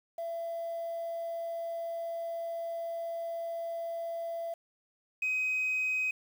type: tone pair in turn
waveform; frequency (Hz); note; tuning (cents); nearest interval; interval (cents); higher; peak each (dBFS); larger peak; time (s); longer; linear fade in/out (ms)
sine; 671 / 2520; E5 / D#7; +31 / +21; octave + major seventh; 2290; second; -33 / -26; second; 0.18-4.54 / 5.22-6.11; first; 5
effects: tanh soft clip ceiling -26 dBFS + 9-bit